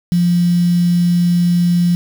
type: tone with quantisation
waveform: sine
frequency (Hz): 174.61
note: F3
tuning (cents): 0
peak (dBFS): -10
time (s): 0.12-1.95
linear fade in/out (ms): 0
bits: 5
effects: none